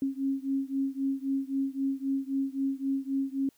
sine beating tone pair, 270 / 273.8 Hz, C#4 / C#4, -45 / -21 cents, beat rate 3.8 Hz, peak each -30 / -31 dBFS, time 0.02-3.49 s, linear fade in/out 2 ms, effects white hiss -67 dBFS RMS until 3.57 s

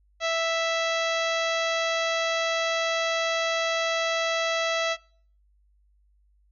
harmonic tone, 659.3 Hz, E5, in tune, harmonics 1 / 2 / 3 / 4 / 5 / 6 / 7 / 8 / 9 / 10, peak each -26 / -31 / -31 / -34 / -34 / -36 / -41 / -44 / -41 / -45 dBFS, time 0.2-4.97 s, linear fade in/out 50 ms, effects noise-tail reverb RT60 0.5 s tail -24 dB re dry + added 50 Hz sine -60 dBFS peak until 6.51 s

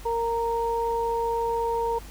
sine tone pair together, 462.7 / 928 Hz, A#4 / A#5, -13 / -8 cents, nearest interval octave, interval 1205 cents, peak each -26 dBFS, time 0.05-1.99 s, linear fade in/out 10 ms, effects added 50 Hz sine -41 dBFS peak until 2.1 s + pink hiss -47 dBFS RMS until 2.1 s

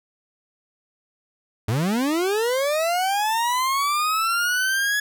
40% pulse linear sweep, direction up, 98 to 1695 Hz, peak -19 dBFS, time 1.68-5 s, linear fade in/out 5 ms, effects none

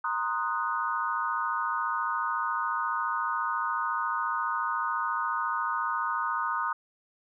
sine chord, C half-diminished seventh, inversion third, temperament equal, 932.3 / 1046.5 / 1244.5 / 1480 Hz, Bb5 / C6 / Eb6 / Gb6, 0 / 0 / 0 / 0 cents, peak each -33 / -34 / -30 / -34 dBFS, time 0.04-6.73 s, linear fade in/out 5 ms, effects none

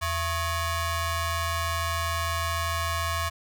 sawtooth ring-modulated tone, 587.3 Hz, D5, in tune, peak -19 dBFS, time 0.01-3.3 s, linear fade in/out 20 ms, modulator 504 Hz, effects none

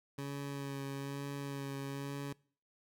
20% pulse tone with vibrato, 139.4 Hz, C#3, 10 cents sharp, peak -34 dBFS, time 0.18-2.33 s, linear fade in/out 5 ms, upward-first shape sine, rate 1.1 Hz, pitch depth 20 cents each way, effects noise-tail reverb RT60 0.5 s tail -24 dB re dry

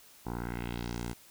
10% pulse tone with low-pass filter sweep, 59.1 Hz, A#1, 24 cents sharp, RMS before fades -37 dBFS, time 0.25-1.14 s, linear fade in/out 20 ms, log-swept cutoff 900 to 11000 Hz, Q 1.9, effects white hiss -57 dBFS RMS until 1.3 s

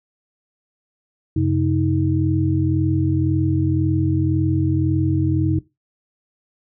sine tone cluster, 93 / 134.9 / 315.4 Hz, F#2 / C#3 / D#4, +9 / -47 / +24 cents, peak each -20 dBFS, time 1.36-5.59 s, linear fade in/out 5 ms, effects noise-tail reverb RT60 0.2 s tail -17 dB re dry

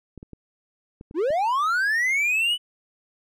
clicks, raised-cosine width 3 ms, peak -27 dBFS, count 6, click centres 0.177 / 0.229 / 0.333 / 1.011 / 1.111 / 1.305 s
triangle linear sweep, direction up, 277.2 to 3000 Hz, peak -18 dBFS, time 1.14-2.58 s, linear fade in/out 50 ms
effects none

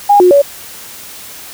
sine tone with pitch steps, 816 / 360.9 / 566 Hz, G#5 / F#4 / C#5, -31 / -43 / +36 cents, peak -3 dBFS, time 0.09-0.42 s, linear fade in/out 10 ms, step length 110 ms, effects white hiss -31 dBFS RMS until 1.53 s

